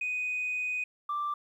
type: tone pair in turn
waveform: sine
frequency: 2493 / 1176.5 Hz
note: D#7 / D6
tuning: +3 / +3 cents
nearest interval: octave + minor second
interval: 1300 cents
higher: first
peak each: -28 dBFS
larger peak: neither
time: 0.01-0.84 / 1.09-1.34 s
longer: first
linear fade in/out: 5 ms
effects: tanh soft clip ceiling -26 dBFS + 11-bit